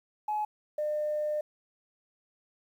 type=tone pair in turn; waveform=sine; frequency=847 / 602.3 Hz; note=G#5 / D5; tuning=+34 / +44 cents; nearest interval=tritone; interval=590 cents; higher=first; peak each=-27 dBFS; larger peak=neither; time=0.28-0.45 / 0.78-1.41 s; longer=second; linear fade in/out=5 ms; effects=tanh soft clip ceiling -23 dBFS + 10-bit